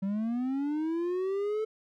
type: linear sweep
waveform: triangle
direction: up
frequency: 190 to 440 Hz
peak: -26 dBFS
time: 0.02-1.65 s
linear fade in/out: 10 ms
effects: none